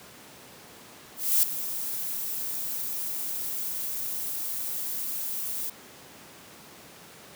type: noise with ADSR envelope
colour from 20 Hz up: violet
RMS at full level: -20 dBFS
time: 1.16-5.7 s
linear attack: 270 ms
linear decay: 4 ms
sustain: -12 dB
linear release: 7 ms
effects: pink hiss -48 dBFS RMS until 7.35 s + high-pass 150 Hz 12 dB/octave